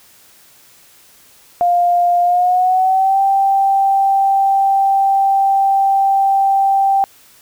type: tone with pitch glide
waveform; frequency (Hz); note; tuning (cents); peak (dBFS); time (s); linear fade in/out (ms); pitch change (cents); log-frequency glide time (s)
sine; 702 to 783.4; F5 to G5; +9 to -1; -10; 1.61-7.04; 0; +190; 2.22-3.2
effects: white hiss -47 dBFS RMS until 7.41 s